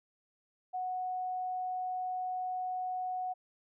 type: tone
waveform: sine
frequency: 737 Hz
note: F#5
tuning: 7 cents flat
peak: -33 dBFS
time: 0.73-3.34 s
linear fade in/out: 20 ms
effects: none

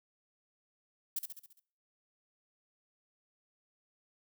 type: noise with echo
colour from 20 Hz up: violet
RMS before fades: -34 dBFS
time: 1.16-1.19 s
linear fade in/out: 5 ms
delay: 68 ms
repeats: 6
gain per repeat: -5 dB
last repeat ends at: 1.598 s
effects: noise-tail reverb RT60 0.5 s tail -21 dB re dry

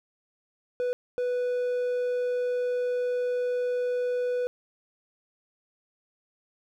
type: tone bursts at uneven times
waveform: triangle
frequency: 493.9 Hz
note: B4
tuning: in tune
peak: -23 dBFS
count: 2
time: 0.8-0.93 / 1.18-4.47 s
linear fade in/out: 0 ms
effects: none

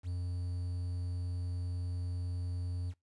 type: tone with quantisation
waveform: triangle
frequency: 89 Hz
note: F2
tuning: 33 cents sharp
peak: -32 dBFS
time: 0.03-2.94 s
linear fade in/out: 50 ms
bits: 10
effects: noise-tail reverb RT60 0.2 s tail -23 dB re dry + resampled to 24000 Hz

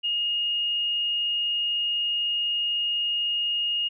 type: tone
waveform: sine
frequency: 2854 Hz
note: F7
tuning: 37 cents sharp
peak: -23 dBFS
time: 0.03-3.89 s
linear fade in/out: 20 ms
effects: none

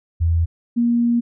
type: tone pair in turn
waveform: sine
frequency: 83.3 / 236.7 Hz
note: E2 / A#3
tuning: +19 / +27 cents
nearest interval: octave + tritone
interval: 1808 cents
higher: second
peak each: -14 dBFS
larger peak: neither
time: 0.2-0.46 / 0.76-1.21 s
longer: second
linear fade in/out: 20 ms
effects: none

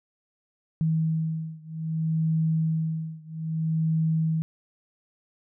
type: beating tone pair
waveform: sine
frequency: 159.9 / 160.52 Hz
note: D#3 / E3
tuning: +48 / -46 cents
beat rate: 0.62 Hz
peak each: -26 / -27 dBFS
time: 0.81-4.42 s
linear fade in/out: 0 ms
effects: none

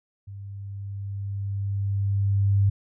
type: tone with level ramp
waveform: sine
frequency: 99.4 Hz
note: G2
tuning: 25 cents sharp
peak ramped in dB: -36 to -16 dBFS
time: 0.27-2.7 s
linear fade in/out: 10 ms
effects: none

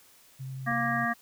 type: tone with vibrato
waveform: sine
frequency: 132.3 Hz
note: C3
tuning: 20 cents sharp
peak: -35 dBFS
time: 0.39-1.06 s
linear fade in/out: 20 ms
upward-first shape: sine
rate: 11 Hz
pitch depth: 10 cents each way
type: harmonic tone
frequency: 234.3 Hz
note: A#3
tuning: 9 cents sharp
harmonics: 1 / 3 / 5 / 7 / 8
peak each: -32 / -32 / -32 / -32 / -32 dBFS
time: 0.66-1.14 s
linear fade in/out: 20 ms
type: clicks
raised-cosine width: 2 ms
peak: -43 / -34 dBFS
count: 2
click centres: 0.705 / 0.715 s
effects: white hiss -58 dBFS RMS until 1.21 s

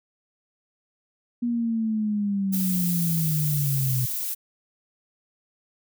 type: linear sweep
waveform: sine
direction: down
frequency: 241 to 123.47 Hz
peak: -22 dBFS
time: 1.42-4.06 s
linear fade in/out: 10 ms
type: noise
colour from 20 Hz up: violet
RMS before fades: -29 dBFS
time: 2.52-4.35 s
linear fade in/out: 20 ms
effects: none

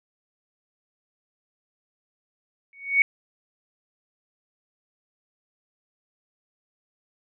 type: tone with exponential growth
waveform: sine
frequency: 2229 Hz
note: C#7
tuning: 9 cents sharp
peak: -11 dBFS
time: 2.73-3.02 s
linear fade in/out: 1 ms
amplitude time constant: 61 ms
effects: none

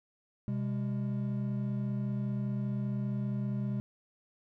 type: tone pair together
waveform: triangle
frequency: 127.7 / 202.7 Hz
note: C3 / G#3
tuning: -42 / -42 cents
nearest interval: minor sixth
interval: 800 cents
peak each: -31 / -32 dBFS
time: 0.48-3.8 s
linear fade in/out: 0 ms
effects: none

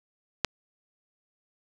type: click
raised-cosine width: 0.2 ms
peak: -5 dBFS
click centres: 0.447 s
effects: none

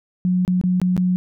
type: tone with dropouts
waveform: sine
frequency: 181.7 Hz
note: F#3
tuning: 31 cents flat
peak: -15 dBFS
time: 0.25-1.16 s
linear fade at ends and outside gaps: 0 ms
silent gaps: 0.45-0.478 / 0.613-0.638 / 0.8-0.816 / 0.966-0.977 s
effects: none

